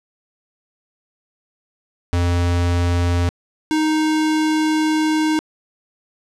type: tone pair in turn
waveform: square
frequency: 87.31 / 311.1 Hz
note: F2 / D#4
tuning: 0 / 0 cents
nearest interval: octave + minor seventh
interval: 2200 cents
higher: second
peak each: -16 dBFS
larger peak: neither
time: 2.13-3.29 / 3.71-5.39 s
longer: second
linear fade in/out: 0 ms
effects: low-pass 8000 Hz 12 dB/octave